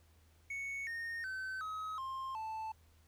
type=tone with pitch steps; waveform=triangle; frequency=2217 / 1842.9 / 1531.9 / 1273.3 / 1058.4 / 879.8 Hz; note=C#7 / A#6 / G6 / D#6 / C6 / A5; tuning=0 / -20 / -40 / +40 / +20 / 0 cents; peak=-37 dBFS; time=0.5-2.72 s; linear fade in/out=5 ms; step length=370 ms; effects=added 80 Hz sine -64 dBFS peak until 3.07 s + pink hiss -71 dBFS RMS until 3.07 s

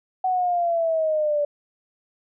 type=exponential sweep; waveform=sine; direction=down; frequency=751 to 580 Hz; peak=-19 dBFS; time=0.24-1.45 s; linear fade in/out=5 ms; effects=none

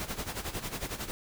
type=noise with tremolo; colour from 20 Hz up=pink; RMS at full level=-34 dBFS; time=0-1.11 s; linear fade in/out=0 ms; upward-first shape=sine; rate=11 Hz; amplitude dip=75%; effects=none

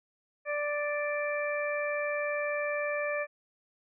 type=harmonic tone; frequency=587.3 Hz; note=D5; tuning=in tune; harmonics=1 / 2 / 3 / 4; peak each=-31 / -39 / -36 / -37 dBFS; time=0.45-3.27 s; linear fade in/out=50 ms; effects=none

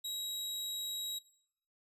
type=tone; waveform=sawtooth; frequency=3837 Hz; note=A#7; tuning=49 cents sharp; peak=-34 dBFS; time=0.04-1.19 s; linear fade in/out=10 ms; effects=noise-tail reverb RT60 0.7 s tail -21 dB re dry + resampled to 32000 Hz

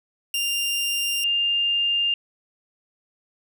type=tone pair in turn; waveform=sawtooth / sine; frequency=2794 / 2804 Hz; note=F7 / F7; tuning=0 / +6 cents; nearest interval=unison; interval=6 cents; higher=second; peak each=-19 dBFS; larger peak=neither; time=0.34-1.24 / 1.24-2.14 s; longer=neither; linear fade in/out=2 ms; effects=10-bit

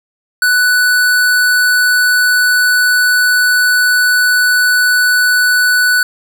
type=tone; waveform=square; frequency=1487 Hz; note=F#6; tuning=8 cents sharp; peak=-9 dBFS; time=0.42-6.03 s; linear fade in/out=2 ms; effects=none

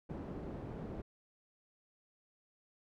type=low-pass noise; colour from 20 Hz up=white; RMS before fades=-44 dBFS; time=0.09-1.02 s; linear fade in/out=10 ms; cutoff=360 Hz; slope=12 dB/octave; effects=none

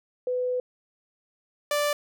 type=tone pair in turn; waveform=sine / sawtooth; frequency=500 / 586.8 Hz; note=B4 / D5; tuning=+21 / -2 cents; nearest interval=minor third; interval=277 cents; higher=second; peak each=-24 / -19 dBFS; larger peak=second; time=0.27-0.6 / 1.71-1.93 s; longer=first; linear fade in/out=2 ms; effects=none

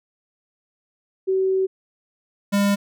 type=tone pair in turn; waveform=sine / square; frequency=380.1 / 201.4 Hz; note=F#4 / G3; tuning=+47 / +47 cents; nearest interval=major seventh; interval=1100 cents; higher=first; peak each=-17 dBFS; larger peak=neither; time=1.27-1.67 / 2.52-2.76 s; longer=first; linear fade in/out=20 ms; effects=none

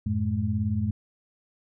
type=tone cluster; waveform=sine; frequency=91.1 / 109.1 / 212.6 Hz; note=F#2 / A2 / G#3; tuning=-26 / -14 / +41 cents; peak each=-28 dBFS; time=0.06-0.91 s; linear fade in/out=5 ms; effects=none

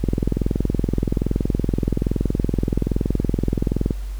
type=click train; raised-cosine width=3 ms; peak=-6 dBFS; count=83; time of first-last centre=0.04-3.908 s; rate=21.2 Hz; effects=added 48 Hz sine -25 dBFS peak until 4.19 s + pink hiss -47 dBFS RMS until 4.19 s

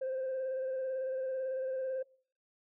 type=tone with vibrato; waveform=sine; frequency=523.3 Hz; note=C5; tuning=in tune; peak=-31 dBFS; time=0.01-2.03 s; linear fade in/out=10 ms; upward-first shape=square; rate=18 Hz; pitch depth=22 cents each way; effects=noise-tail reverb RT60 0.5 s tail -24 dB re dry + tanh soft clip ceiling -31 dBFS

